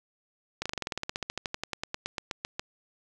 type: slowing click train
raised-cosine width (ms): 0.2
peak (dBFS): -14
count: 26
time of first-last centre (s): 0.62-2.595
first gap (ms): 36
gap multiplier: 1.06
effects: none